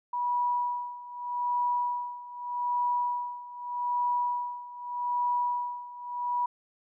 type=tone with tremolo; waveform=sine; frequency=974 Hz; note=B5; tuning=24 cents flat; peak=-24 dBFS; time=0.13-6.46 s; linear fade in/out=5 ms; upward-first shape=sine; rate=0.82 Hz; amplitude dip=85%; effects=none